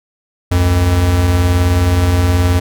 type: beating tone pair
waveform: square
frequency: 70.1 / 89.1 Hz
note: C#2 / F2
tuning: +20 / +35 cents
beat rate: 19 Hz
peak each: -19 / -11 dBFS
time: 0.51-2.6 s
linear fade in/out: 10 ms
effects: none